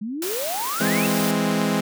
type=exponential sweep; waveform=sine; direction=up; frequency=200 to 2794 Hz; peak=-26 dBFS; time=0.01-1.07 s; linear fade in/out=10 ms
type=high-pass noise; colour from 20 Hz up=white; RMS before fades=-29 dBFS; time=0.22-1.31 s; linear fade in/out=2 ms; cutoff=200 Hz; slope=12 dB/octave
type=chord; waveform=sawtooth; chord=E augmented; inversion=none; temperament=equal; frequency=164.81 / 207.7 / 261.6 Hz; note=E3 / G#3 / B#3; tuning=0 / 0 / 0 cents; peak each=-22 / -18 / -21 dBFS; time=0.8-1.81 s; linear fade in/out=10 ms
effects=none